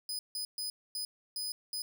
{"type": "tone bursts at uneven times", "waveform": "sawtooth", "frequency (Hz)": 5000, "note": "D#8", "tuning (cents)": 8, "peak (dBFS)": -32, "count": 6, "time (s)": [[0.09, 0.19], [0.35, 0.45], [0.58, 0.7], [0.95, 1.05], [1.36, 1.52], [1.73, 1.82]], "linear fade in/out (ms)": 2, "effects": []}